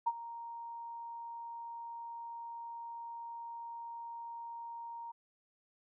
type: tone with ADSR envelope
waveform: sine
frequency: 932.3 Hz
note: A#5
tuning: in tune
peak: -26 dBFS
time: 0.06-5.12 s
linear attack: 14 ms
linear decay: 43 ms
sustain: -16 dB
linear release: 12 ms
effects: none